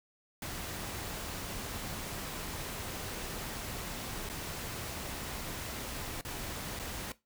pink noise with dropouts, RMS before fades -40 dBFS, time 0.42-7.12 s, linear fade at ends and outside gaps 2 ms, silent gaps 4.29-4.297 / 6.211-6.249 / 6.792-6.796 s, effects noise-tail reverb RT60 0.2 s tail -17 dB re dry

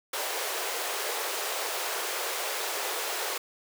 pink high-pass noise, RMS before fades -32 dBFS, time 0.13-3.38 s, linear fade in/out 5 ms, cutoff 390 Hz, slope 48 dB/octave, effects none

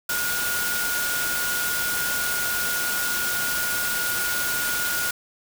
sine tone in noise, 1437 Hz, F6, 49 cents sharp, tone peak -26 dBFS, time 0.09-5.11 s, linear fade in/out 5 ms, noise white, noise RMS -27 dBFS, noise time 0.09-5.11 s, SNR -2 dB, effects none

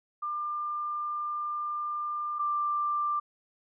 sine tone pair in turn, 1196 / 1183.6 Hz, D6 / D6, +31 / +13 cents, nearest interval unison, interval 18 cents, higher first, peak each -30 / -26 dBFS, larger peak second, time 0.22-2.39 / 2.39-3.2 s, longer first, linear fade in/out 10 ms, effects none

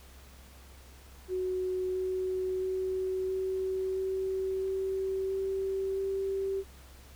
sine tone with pitch steps, 370 / 372.6 / 375.2 / 377.8 / 380.4 / 383 / 385.7 / 388.4 Hz, F#4 / F#4 / F#4 / F#4 / F#4 / G4 / G4 / G4, 0 / +12 / +24 / +36 / +48 / -40 / -28 / -16 cents, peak -29 dBFS, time 1.28-6.64 s, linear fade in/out 50 ms, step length 670 ms, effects added 66 Hz sine -51 dBFS peak until 7.15 s + pink hiss -56 dBFS RMS until 7.15 s

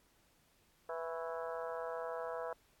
harmonic tone with a mistuned harmonic, 165 Hz, E3, 2 cents sharp, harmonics 3 / 4 / 5 / 6 / 7 / 8 / 9 / 10, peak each -42 / -43 / -51 / -47 / -52 / -49 / -56 / -55 dBFS, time 0.89-2.53 s, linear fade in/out 2 ms, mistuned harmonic 7, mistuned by -75 cents, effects pink hiss -71 dBFS RMS until 2.8 s + AAC 64 kbps

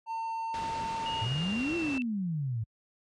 triangle tone, 904 Hz, A5, 47 cents sharp, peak -30 dBFS, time 0.06-1.27 s, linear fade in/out 50 ms
pink low-pass noise, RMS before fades -41 dBFS, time 0.54-1.98 s, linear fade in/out 0 ms, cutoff 5300 Hz, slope 12 dB/octave
sine tone with pitch glide, 2859 to 2668 Hz, F7 to E7, +40 to +20 cents, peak -35 dBFS, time 1.06-2.02 s, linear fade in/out 0 ms, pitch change -120 cents, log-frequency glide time 1.31-1.9 s
sine exponential two-way sweep, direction up then down, 105.6 to 349.2 to 105.6 Hz, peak -29 dBFS, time 1.21-2.64 s, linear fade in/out 10 ms, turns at 1.76 s
effects high-pass 60 Hz 12 dB/octave + resampled to 22050 Hz

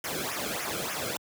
pink noise with flanger, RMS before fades -33 dBFS, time 0.04-1.17 s, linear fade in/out 2 ms, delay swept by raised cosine 0.23 to 1.11 ms, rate 3.4 Hz, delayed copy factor -0.85, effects high-pass 80 Hz 12 dB/octave

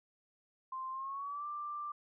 sine tone with pitch glide, 1046.5 to 1181.5 Hz, C6 to D6, 0 to +10 cents, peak -38 dBFS, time 0.72-1.92 s, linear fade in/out 5 ms, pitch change +210 cents, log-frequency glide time 0.91-1.46 s, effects none

